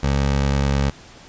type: tone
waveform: 20% pulse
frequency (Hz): 69.3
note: C#2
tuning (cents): 0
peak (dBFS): -12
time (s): 0.03-0.9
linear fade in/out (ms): 5
effects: pink hiss -44 dBFS RMS until 1.28 s + resampled to 16000 Hz